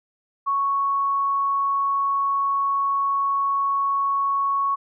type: tone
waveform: sine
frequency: 1108.7 Hz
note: C#6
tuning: in tune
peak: -19 dBFS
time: 0.46-4.76 s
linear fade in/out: 20 ms
effects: none